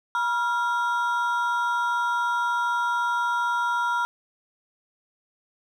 triangle ring-modulated tone, 1174.7 Hz, D6, in tune, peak -17 dBFS, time 0.15-4.05 s, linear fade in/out 0 ms, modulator 212 Hz, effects none

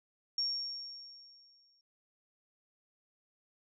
sine tone with exponential decay, 5530 Hz, F8, 18 cents flat, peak -29 dBFS, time 0.38-1.81 s, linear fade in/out 2 ms, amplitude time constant 310 ms, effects none

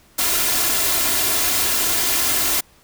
white noise with comb filter, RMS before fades -19 dBFS, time 0.18-2.61 s, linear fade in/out 10 ms, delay 2.9 ms, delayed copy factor +0.55, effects pink hiss -53 dBFS RMS until 2.83 s

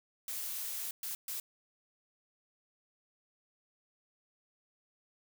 blue noise bursts at uneven times, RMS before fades -39 dBFS, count 3, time 0.28-0.91 / 1.03-1.15 / 1.28-1.4 s, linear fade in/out 2 ms, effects none

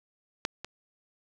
clicks, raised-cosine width 0.2 ms, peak -10 / -20 dBFS, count 2, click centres 0.451 / 0.646 s, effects none

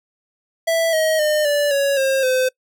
square tone with pitch steps, 659.3 / 632.4 / 606.7 / 582 / 558.3 / 535.5 / 513.7 Hz, E5 / D#5 / D#5 / D5 / C#5 / C5 / C5, 0 / +28 / -44 / -16 / +12 / +40 / -32 cents, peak -16 dBFS, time 0.67-2.49 s, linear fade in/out 10 ms, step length 260 ms, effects noise-tail reverb RT60 0.1 s tail -25 dB re dry

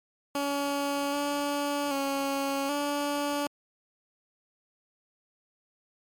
15% pulse tone with pitch steps, 282.9 / 287.3 / 276 / 288.6 Hz, C#4 / D4 / C#4 / D4, +35 / -38 / -7 / -30 cents, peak -21 dBFS, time 0.35-3.47 s, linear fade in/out 2 ms, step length 780 ms, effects MP3 96 kbps

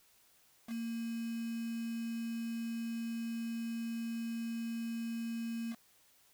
sine tone with quantisation, 230 Hz, A#3, 23 cents flat, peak -36 dBFS, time 0.67-5.76 s, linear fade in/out 50 ms, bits 8, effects white hiss -67 dBFS RMS until 6.33 s

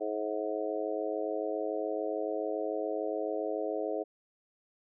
harmonic tone with a mistuned harmonic, 107 Hz, A2, 48 cents flat, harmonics 3 / 4 / 5 / 6 / 7, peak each -38 / -35 / -37 / -37 / -42 dBFS, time 0-4.04 s, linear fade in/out 20 ms, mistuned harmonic 7, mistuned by -38 cents, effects none

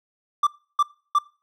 triangle tone bursts, 1174.7 Hz, D6, in tune, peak -13 dBFS, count 3, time 0.43-1.187 s, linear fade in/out 5 ms, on 39 ms, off 320 ms, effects noise-tail reverb RT60 0.4 s tail -23 dB re dry

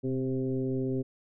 sine tone with frequency modulation, 261.6 Hz, C4, in tune, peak -27 dBFS, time 0.03-1.03 s, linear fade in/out 20 ms, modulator 132 Hz, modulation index 1.3, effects none

